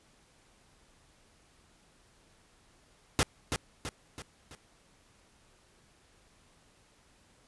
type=noise with echo; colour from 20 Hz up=pink; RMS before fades=-25 dBFS; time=3.19-3.23 s; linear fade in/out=0 ms; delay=330 ms; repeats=4; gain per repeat=-6 dB; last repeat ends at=4.55 s; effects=pink hiss -64 dBFS RMS until 7.47 s + resampled to 24000 Hz